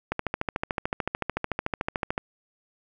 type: click train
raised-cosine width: 0.5 ms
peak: -11 dBFS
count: 29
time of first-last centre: 0.12-2.179 s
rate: 13.6 Hz
effects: none